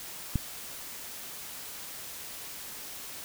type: click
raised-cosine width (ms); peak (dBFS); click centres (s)
5; -14; 0.357
effects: white hiss -42 dBFS RMS until 3.24 s